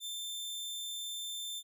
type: tone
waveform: sawtooth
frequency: 3561 Hz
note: A7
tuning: 20 cents sharp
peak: -35 dBFS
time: 0-1.63 s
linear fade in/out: 50 ms
effects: none